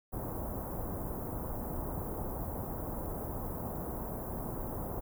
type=band-stop noise; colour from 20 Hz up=pink; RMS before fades=-38 dBFS; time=0.12-5.01 s; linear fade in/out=20 ms; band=1000 to 14000 Hz; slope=24 dB/octave; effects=none